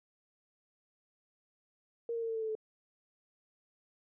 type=tone with pitch steps; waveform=sine; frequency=466.2 / 460.8 / 455.6 / 450.3 / 445.1 / 440 / 435 Hz; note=A#4 / A#4 / A#4 / A4 / A4 / A4 / A4; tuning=0 / -20 / -40 / +40 / +20 / 0 / -20 cents; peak=-33 dBFS; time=2.09-2.552 s; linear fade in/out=2 ms; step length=66 ms; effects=none